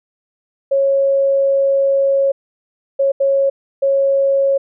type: tone bursts at uneven times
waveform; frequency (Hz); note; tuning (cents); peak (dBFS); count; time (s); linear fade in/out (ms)
sine; 549; C#5; -17; -11; 4; 0.71-2.32 / 2.99-3.12 / 3.2-3.5 / 3.82-4.58; 10
effects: none